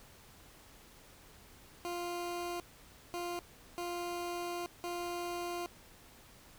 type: tone bursts at uneven times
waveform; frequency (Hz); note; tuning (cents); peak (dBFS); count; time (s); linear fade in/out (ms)
20% pulse; 349.2; F4; 0; -32; 4; 1.85-2.6 / 3.14-3.39 / 3.78-4.66 / 4.84-5.66; 0
effects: pink hiss -58 dBFS RMS until 6.58 s